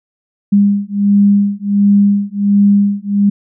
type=beating tone pair; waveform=sine; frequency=201.3 / 202.7 Hz; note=G3 / G#3; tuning=+46 / -42 cents; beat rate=1.4 Hz; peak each=-11 dBFS; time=0.52-3.3 s; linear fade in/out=10 ms; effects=none